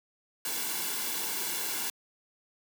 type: noise with comb filter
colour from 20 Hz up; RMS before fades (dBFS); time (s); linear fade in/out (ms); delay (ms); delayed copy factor
white; -33; 0.45-1.9; 2; 1.6; -0.6
effects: high-pass 200 Hz 12 dB/octave